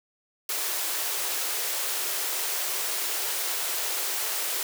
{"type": "high-pass noise", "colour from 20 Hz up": "white", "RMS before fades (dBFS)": -29, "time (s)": [0.49, 4.63], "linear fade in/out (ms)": 2, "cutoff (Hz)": 330, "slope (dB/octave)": 96, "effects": []}